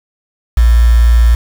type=tone with quantisation; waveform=sine; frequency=58.2 Hz; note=A#1; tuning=2 cents flat; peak=-4 dBFS; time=0.57-1.35 s; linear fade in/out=5 ms; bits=4; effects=none